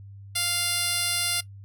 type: tone with band-pass filter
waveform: 10% pulse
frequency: 698.5 Hz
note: F5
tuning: in tune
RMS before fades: -26 dBFS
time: 0.35-1.41 s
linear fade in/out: 10 ms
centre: 8700 Hz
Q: 0.9
effects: noise-tail reverb RT60 0.1 s tail -18 dB re dry + added 99 Hz sine -41 dBFS peak until 1.64 s